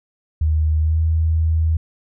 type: tone with pitch glide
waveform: sine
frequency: 77.78 to 80.34 Hz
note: D#2 to E2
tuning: 0 to -44 cents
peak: -14 dBFS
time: 0.41-1.77 s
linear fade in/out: 5 ms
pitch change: +56 cents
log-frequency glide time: 0.79-1 s
effects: none